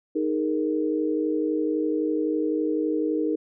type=chord; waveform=sine; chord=D# suspended fourth; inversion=none; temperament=just; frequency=311.1 / 414.8 / 466.7 Hz; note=D#4 / G#4 / A#4; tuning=0 / -2 / +2 cents; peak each=-24 / -29 / -28 dBFS; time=0.15-3.36 s; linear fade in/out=10 ms; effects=none